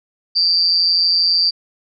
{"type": "tone with amplitude modulation", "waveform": "sine", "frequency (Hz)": 4699, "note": "D8", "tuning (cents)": 0, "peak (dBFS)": -8, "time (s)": [0.35, 1.51], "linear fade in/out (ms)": 20, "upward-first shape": "sine", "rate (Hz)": 173, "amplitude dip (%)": 80, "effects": ["MP3 96 kbps"]}